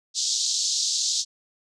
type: band-pass noise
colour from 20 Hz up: white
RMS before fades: -25 dBFS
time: 0.14-1.25 s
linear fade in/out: 50 ms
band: 3700 to 7100 Hz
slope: 48 dB/octave
effects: none